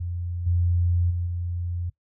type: tone with level steps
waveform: sine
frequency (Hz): 87.31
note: F2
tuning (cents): 0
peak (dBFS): -27 / -19 / -24 / -26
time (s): 0-1.9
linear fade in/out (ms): 10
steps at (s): 0.46 / 1.1 / 1.26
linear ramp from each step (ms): 10
effects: noise-tail reverb RT60 0.1 s tail -19 dB re dry